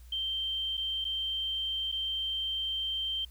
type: tone with dropouts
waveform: sine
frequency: 3136 Hz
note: G7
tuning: in tune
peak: -30 dBFS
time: 0.12-3.25 s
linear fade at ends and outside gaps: 5 ms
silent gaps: 0.771-0.776 / 1.044-1.05 / 1.917-1.923 s
effects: added 60 Hz sine -48 dBFS peak until 3.3 s + white hiss -63 dBFS RMS until 3.3 s